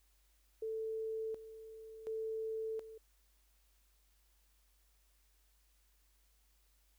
sine tone with tremolo, 442.4 Hz, A4, 9 cents sharp, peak -37 dBFS, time 0.62-2.98 s, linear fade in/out 5 ms, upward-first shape square, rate 0.69 Hz, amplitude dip 75%, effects added 50 Hz sine -70 dBFS peak until 6.98 s + white hiss -75 dBFS RMS until 6.98 s

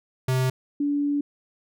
square / sine tone pair in turn, 129.4 / 288 Hz, C3 / D4, -19 / -34 cents, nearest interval octave + major second, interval 1385 cents, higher second, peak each -21 dBFS, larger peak neither, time 0.28-0.5 / 0.8-1.21 s, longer second, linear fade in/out 5 ms, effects none

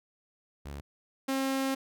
sawtooth tone pair in turn, 70.8 / 268.2 Hz, C#2 / C4, +37 / +43 cents, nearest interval octave + major seventh, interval 2306 cents, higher second, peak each -35 / -24 dBFS, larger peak second, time 0.65-0.81 / 1.28-1.75 s, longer second, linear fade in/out 10 ms, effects none

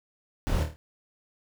brown noise with echo, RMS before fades -27 dBFS, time 0.47-0.63 s, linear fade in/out 0 ms, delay 26 ms, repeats 5, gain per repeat -5 dB, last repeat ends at 0.76 s, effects none

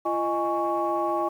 sine tone cluster, 342.6 / 620 / 827 / 1114 Hz, F4 / D#5 / G#5 / C#6, -33 / -6 / -8 / +8 cents, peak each -28 dBFS, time 0.05-1.29 s, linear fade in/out 10 ms, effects tanh soft clip ceiling -14 dBFS + 9-bit

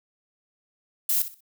violet noise with echo, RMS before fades -23 dBFS, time 1.09-1.22 s, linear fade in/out 2 ms, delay 62 ms, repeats 3, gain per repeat -12 dB, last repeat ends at 1.406 s, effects none

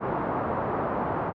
white low-pass noise, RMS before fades -28 dBFS, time 0-1.33 s, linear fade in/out 50 ms, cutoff 1100 Hz, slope 24 dB/octave, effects high-pass 80 Hz 12 dB/octave

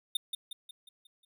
square tone with echo, 3628 Hz, A#7, 48 cents flat, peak -27 dBFS, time 0.15-0.17 s, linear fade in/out 5 ms, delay 180 ms, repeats 6, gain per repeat -6 dB, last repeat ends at 1.25 s, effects none

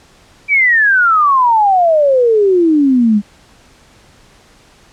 sine exponential sweep, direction down, 2349 to 199.5 Hz, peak -7 dBFS, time 0.48-3.22 s, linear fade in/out 50 ms, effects pink hiss -46 dBFS RMS until 4.92 s + low-pass 8000 Hz 12 dB/octave

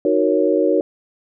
sine chord, D# minor seventh, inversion none, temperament equal, 311.1 / 370 / 466.2 / 554.4 Hz, D#4 / F#4 / A#4 / C#5, 0 / 0 / 0 / 0 cents, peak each -19 dBFS, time 0.05-0.81 s, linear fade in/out 2 ms, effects none

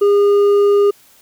sine tone with hard clipping, 406.1 Hz, G#4, 39 cents flat, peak -10 dBFS, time 0.01-0.91 s, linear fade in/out 10 ms, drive 4 dB, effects white hiss -49 dBFS RMS until 1.21 s

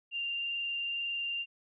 sine tone with frequency modulation, 2787 Hz, F7, 4 cents flat, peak -32 dBFS, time 0.11-1.46 s, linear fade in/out 50 ms, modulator 22 Hz, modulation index 0.94, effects none

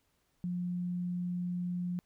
sine tone, 177.6 Hz, F3, 29 cents sharp, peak -32 dBFS, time 0.44-1.99 s, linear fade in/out 0 ms, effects pink hiss -75 dBFS RMS until 2.05 s

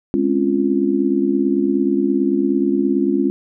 sine chord, Db major seventh, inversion second, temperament just, 207.9 / 259.9 / 277.2 / 346.5 Hz, Ab3 / C4 / Db4 / F4, +2 / -11 / 0 / -14 cents, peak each -21 / -23 / -18 / -19 dBFS, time 0.14-3.3 s, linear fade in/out 0 ms, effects none

